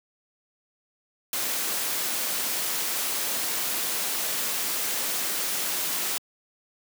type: noise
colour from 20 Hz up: white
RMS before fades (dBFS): -28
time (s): 1.33-6.18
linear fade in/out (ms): 2
effects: high-pass 200 Hz 12 dB/octave